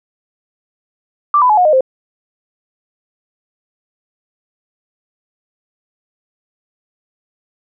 sine tone with pitch steps, 1174.7 / 999.3 / 850.1 / 723.1 / 615.1 / 523.3 Hz, D6 / B5 / G#5 / F#5 / D#5 / C5, 0 / +20 / +40 / -40 / -20 / 0 cents, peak -7 dBFS, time 1.34-1.808 s, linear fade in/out 2 ms, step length 78 ms, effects none

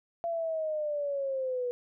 sine linear sweep, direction down, 682 to 485.1 Hz, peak -29 dBFS, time 0.24-1.71 s, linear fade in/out 0 ms, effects none

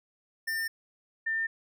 square / sine tone pair in turn, 1801 / 1801 Hz, A6 / A6, +40 / +40 cents, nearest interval unison, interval 0 cents, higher neither, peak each -30 / -27 dBFS, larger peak second, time 0.47-0.68 / 1.26-1.47 s, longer neither, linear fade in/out 10 ms, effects none

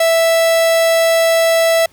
45% pulse tone, 659.3 Hz, E5, in tune, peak -10 dBFS, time 0-1.86 s, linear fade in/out 5 ms, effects pink hiss -50 dBFS RMS until 1.92 s

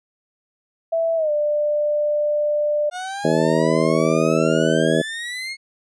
sine tone with pitch glide, 659.3 to 594.2 Hz, E5 to D5, 0 to +20 cents, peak -17 dBFS, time 0.92-2.9 s, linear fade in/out 10 ms, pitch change -180 cents, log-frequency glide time 1.16-1.31 s
30% pulse exponential sweep, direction up, 712 to 2183 Hz, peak -24 dBFS, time 2.91-5.57 s, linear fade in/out 50 ms
harmonic tone, 80.1 Hz, E2, 49 cents flat, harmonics 2 / 3 / 4 / 5 / 6 / 7 / 8, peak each -23 / -23 / -23 / -23 / -23 / -23 / -23 dBFS, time 3.24-5.02 s, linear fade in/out 10 ms
effects resampled to 22050 Hz

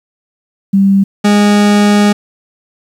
sine / 40% pulse tone pair in turn, 196 / 206.2 Hz, G3 / G#3, 0 / -12 cents, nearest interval minor second, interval 88 cents, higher second, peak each -5 dBFS, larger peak neither, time 0.73-1.04 / 1.24-2.13 s, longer second, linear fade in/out 10 ms, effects low-pass 9000 Hz 12 dB/octave + 7-bit

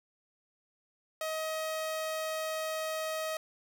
sawtooth tone, 632 Hz, D#5, 27 cents sharp, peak -29 dBFS, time 1.21-3.37 s, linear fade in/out 2 ms, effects none

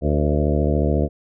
harmonic tone with a mistuned harmonic, 74.1 Hz, D2, 16 cents sharp, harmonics 1 / 2 / 3 / 4 / 5 / 6 / 7 / 8 / 9, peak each -20 / -23 / -25 / -26 / -27 / -28 / -28 / -29 / -30 dBFS, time 0.01-1.09 s, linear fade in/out 50 ms, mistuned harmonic 6, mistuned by +42 cents, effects none

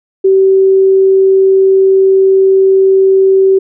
sine tone, 384.2 Hz, G4, 35 cents flat, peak -4 dBFS, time 0.24-3.59 s, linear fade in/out 10 ms, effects none

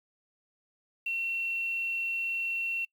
sine tone with quantisation, 2719 Hz, F7, 47 cents flat, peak -29 dBFS, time 1.06-2.85 s, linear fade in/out 5 ms, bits 9, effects noise-tail reverb RT60 0.1 s tail -23 dB re dry

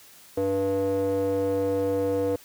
square tone with band-pass filter, 97.4 Hz, G2, 11 cents flat, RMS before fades -25 dBFS, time 0.37-2.36 s, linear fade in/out 5 ms, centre 440 Hz, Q 5.7, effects white hiss -51 dBFS RMS until 2.44 s + high-pass 60 Hz 12 dB/octave

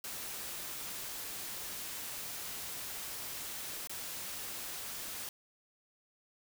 white noise with dropouts, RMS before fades -42 dBFS, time 0.04-5.29 s, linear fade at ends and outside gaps 2 ms, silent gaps 3.873-3.895 s, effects none

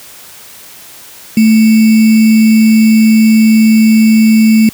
sine tone with sample-and-hold, 220.2 Hz, A3, 2 cents sharp, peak -3 dBFS, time 1.37-4.69 s, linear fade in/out 2 ms, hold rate 2450 Hz, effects white hiss -34 dBFS RMS until 4.73 s + high-pass 60 Hz 12 dB/octave

